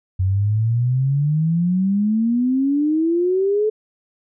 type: exponential sweep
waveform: sine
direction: up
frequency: 91.6 to 436.2 Hz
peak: -15 dBFS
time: 0.19-3.7 s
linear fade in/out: 10 ms
effects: none